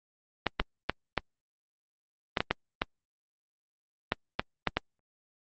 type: clicks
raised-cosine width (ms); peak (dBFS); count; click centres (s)
0.3; -8; 12; 0.467 / 0.599 / 0.896 / 1.177 / 2.372 / 2.405 / 2.51 / 2.819 / 4.121 / 4.395 / 4.673 / 4.77
effects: low-pass 4000 Hz 12 dB/octave + Opus 24 kbps